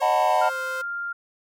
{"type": "tone with pitch glide", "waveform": "sawtooth", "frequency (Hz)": [543, 520.9], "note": ["C#5", "C5"], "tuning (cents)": [-36, -8], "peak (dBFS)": -28, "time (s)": [0, 0.82], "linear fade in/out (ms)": 10, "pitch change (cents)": -72, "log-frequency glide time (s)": [0.22, 0.6]}
{"type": "chord", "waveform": "triangle", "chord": "B dominant seventh", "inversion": "first", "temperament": "just", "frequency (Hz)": [617.4, 740.8, 889, 987.8], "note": ["D#5", "F#5", "A5", "B5"], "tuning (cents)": [-14, 2, 18, 0], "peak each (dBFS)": [-22, -20, -22, -23], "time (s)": [0.01, 0.5], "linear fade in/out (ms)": 20}
{"type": "tone", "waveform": "sine", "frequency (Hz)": 1396.9, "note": "F6", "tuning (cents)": 0, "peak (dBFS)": -27, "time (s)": [0.41, 1.13], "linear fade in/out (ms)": 10}
{"effects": []}